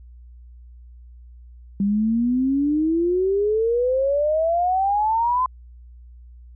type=exponential sweep; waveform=sine; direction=up; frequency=196 to 1035 Hz; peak=-17 dBFS; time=1.8-5.46 s; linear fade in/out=2 ms; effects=added 60 Hz sine -41 dBFS peak until 6.55 s

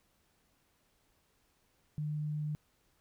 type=tone; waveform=sine; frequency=150.7 Hz; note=D3; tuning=45 cents sharp; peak=-33 dBFS; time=1.98-2.55 s; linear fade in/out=0 ms; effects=pink hiss -73 dBFS RMS until 3 s

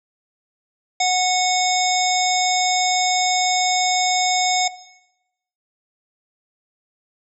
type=harmonic tone with a mistuned harmonic; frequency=734 Hz; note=F#5; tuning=14 cents flat; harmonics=1 / 3 / 5 / 7 / 9 / 10; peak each=-18 / -23 / -25 / -26 / -28 / -28 dBFS; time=1-4.68 s; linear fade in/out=5 ms; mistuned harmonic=9; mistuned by=-19 cents; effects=noise-tail reverb RT60 0.9 s tail -17 dB re dry

